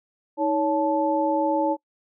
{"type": "tone cluster", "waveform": "sine", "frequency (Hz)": [316.3, 561, 873], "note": ["D#4", "C#5", "A5"], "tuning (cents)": [29, 21, -14], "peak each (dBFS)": -24, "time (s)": [0.37, 1.77], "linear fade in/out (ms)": 50, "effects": ["noise-tail reverb RT60 0.1 s tail -23 dB re dry"]}